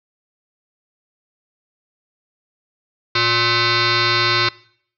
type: tone with frequency modulation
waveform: sine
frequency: 1296 Hz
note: E6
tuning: 30 cents flat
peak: -14 dBFS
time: 3.15-4.49 s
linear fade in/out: 5 ms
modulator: 470 Hz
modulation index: 7.2
effects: noise-tail reverb RT60 0.6 s tail -21 dB re dry